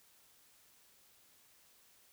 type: silence
effects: white hiss -66 dBFS RMS until 2.12 s